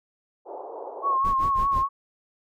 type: band-pass noise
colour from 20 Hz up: pink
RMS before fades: -37 dBFS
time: 0.45-1.19 s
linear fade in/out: 50 ms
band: 380 to 940 Hz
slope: 48 dB/octave
type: tone with vibrato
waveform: sine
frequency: 1088 Hz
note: C#6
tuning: 33 cents flat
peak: -20 dBFS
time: 1.02-1.89 s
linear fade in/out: 50 ms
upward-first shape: sine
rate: 4.9 Hz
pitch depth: 46 cents each way
type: noise with tremolo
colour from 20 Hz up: brown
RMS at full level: -30 dBFS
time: 1.24-1.84 s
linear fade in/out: 10 ms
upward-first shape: sine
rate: 6.1 Hz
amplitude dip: 100%
effects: none